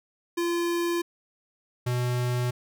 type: tone pair in turn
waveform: square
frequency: 343.4 / 123.43 Hz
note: F4 / B2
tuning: -29 / -1 cents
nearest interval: octave + tritone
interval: 1772 cents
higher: first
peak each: -25 dBFS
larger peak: neither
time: 0.37-1.02 / 1.86-2.51 s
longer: neither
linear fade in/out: 10 ms
effects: none